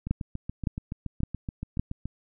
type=two click trains; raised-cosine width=5 ms; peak=-12 / -20 dBFS; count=4 / 15; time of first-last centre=0.11-1.795 / 0.07-2.056 s; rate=1.78 / 7.05 Hz; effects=none